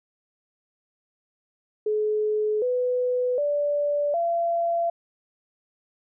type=tone with pitch steps; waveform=sine; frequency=426.2 / 498.1 / 582.2 / 680.5 Hz; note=G#4 / B4 / D5 / F5; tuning=+45 / +15 / -15 / -45 cents; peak=-21 dBFS; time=1.86-4.9 s; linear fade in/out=5 ms; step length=760 ms; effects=none